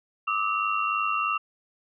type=tone cluster; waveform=sine; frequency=1183 / 1286 / 2744 Hz; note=D6 / E6 / F7; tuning=+12 / -43 / -31 cents; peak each=-27 / -28 / -29 dBFS; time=0.27-1.38 s; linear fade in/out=10 ms; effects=none